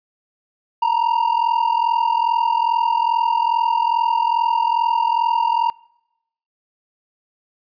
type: ring-modulated tone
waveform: triangle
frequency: 932.3 Hz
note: A#5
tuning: in tune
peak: -10 dBFS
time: 0.82-5.7 s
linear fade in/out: 0 ms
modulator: 21.2 Hz
effects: noise-tail reverb RT60 0.8 s tail -24 dB re dry + resampled to 11025 Hz

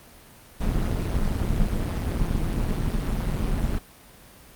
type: noise with amplitude modulation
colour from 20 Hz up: brown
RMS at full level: -21 dBFS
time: 0.6-3.79 s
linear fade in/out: 10 ms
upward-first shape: sine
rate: 179 Hz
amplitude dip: 70%
effects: pink hiss -49 dBFS RMS until 4.55 s + Opus 32 kbps

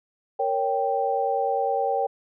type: chord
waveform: sine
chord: G diminished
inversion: first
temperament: equal with one note detuned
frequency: 464.6 / 554.4 / 784 Hz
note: Bb4 / Db5 / G5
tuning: -6 / 0 / 0 cents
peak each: -27 / -27 / -24 dBFS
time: 0.39-2.07 s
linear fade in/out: 10 ms
effects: none

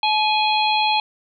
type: harmonic tone with a mistuned harmonic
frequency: 830.6 Hz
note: G#5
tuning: in tune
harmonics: 1 / 3 / 4 / 5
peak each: -18 / -23 / -24 / -25 dBFS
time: 0.03-1 s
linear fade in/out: 2 ms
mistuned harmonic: 1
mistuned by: +53 cents
effects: none

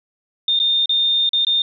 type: tone with dropouts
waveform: sine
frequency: 3634 Hz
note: A#7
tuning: 45 cents flat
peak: -14 dBFS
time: 0.48-1.62 s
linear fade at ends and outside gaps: 2 ms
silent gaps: 0.591-0.599 / 0.858-0.893 / 1.292-1.332 / 1.449-1.468 s
effects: none

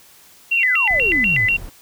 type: tone with vibrato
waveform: sine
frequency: 2349 Hz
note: D7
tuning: in tune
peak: -14 dBFS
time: 0.51-1.57 s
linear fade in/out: 10 ms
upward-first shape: square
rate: 4.1 Hz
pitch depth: 270 cents each way
type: exponential sweep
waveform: sine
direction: down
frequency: 2960 to 92.9 Hz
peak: -23 dBFS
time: 0.54-1.47 s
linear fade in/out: 20 ms
type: noise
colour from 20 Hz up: brown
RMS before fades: -33 dBFS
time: 0.9-1.7 s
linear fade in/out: 10 ms
effects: white hiss -48 dBFS RMS until 1.81 s

